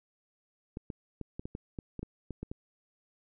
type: clicks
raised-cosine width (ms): 3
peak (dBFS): -25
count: 12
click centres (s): 0.771 / 0.902 / 1.213 / 1.395 / 1.455 / 1.551 / 1.788 / 1.993 / 2.03 / 2.307 / 2.43 / 2.515
effects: none